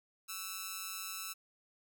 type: tone with amplitude modulation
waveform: 5% pulse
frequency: 1318.5 Hz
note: E6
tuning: in tune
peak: -25 dBFS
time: 0.28-1.34 s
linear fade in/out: 20 ms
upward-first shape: sine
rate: 191 Hz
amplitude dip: 75%
effects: none